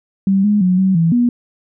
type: tone with pitch steps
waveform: sine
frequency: 194.2 / 207.9 / 182.6 / 189.9 / 165.5 / 241.7 Hz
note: G3 / G#3 / F#3 / F#3 / E3 / B3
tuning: -16 / +2 / -23 / +45 / +7 / -37 cents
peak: -10 dBFS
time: 0.27-1.29 s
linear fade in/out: 2 ms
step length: 170 ms
effects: none